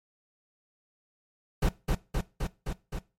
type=noise with echo; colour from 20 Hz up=brown; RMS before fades=-24 dBFS; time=1.62-1.69 s; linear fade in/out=5 ms; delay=260 ms; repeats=5; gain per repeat=-2 dB; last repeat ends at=2.99 s; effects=noise-tail reverb RT60 0.3 s tail -19 dB re dry + MP3 64 kbps